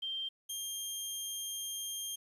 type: tone pair in turn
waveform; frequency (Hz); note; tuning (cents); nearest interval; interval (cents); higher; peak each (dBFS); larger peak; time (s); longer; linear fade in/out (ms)
sine / 15% pulse; 3160 / 3202; G7 / G7; +13 / +36; unison; 23; second; -35 / -30; second; 0.02-0.29 / 0.49-2.16; second; 10
effects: resampled to 32000 Hz + 11-bit